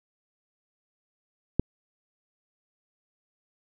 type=click; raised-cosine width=3 ms; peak=-8 dBFS; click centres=1.596 s; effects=none